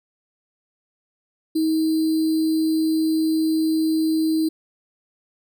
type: tone with sample-and-hold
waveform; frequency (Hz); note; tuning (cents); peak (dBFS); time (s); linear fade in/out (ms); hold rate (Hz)
sine; 317.6; D#4; +36; -17; 1.55-4.49; 10; 4410
effects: none